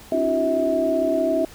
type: tone cluster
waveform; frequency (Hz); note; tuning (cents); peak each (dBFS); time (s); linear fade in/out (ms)
sine; 272.4 / 308 / 339.1 / 376.8 / 648; C#4 / D#4 / E4 / F#4 / E5; -30 / -17 / +49 / +32 / -30; -26 / -28 / -26 / -29 / -20; 0.12-1.45; 2
effects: pink hiss -45 dBFS RMS until 1.54 s